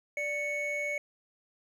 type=tone pair together; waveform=triangle; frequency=587.2 / 2217 Hz; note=D5 / C#7; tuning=0 / 0 cents; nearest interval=octave + major seventh; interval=2300 cents; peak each=-34 / -30 dBFS; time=0.17-0.98 s; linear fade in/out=2 ms; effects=none